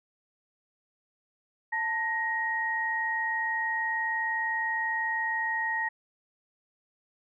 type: tone pair together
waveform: sine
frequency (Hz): 887 / 1879.5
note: A5 / A#6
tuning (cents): +14 / +14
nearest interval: octave + minor second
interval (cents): 1300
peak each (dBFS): -32 / -28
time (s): 1.72-5.89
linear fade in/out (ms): 10
effects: none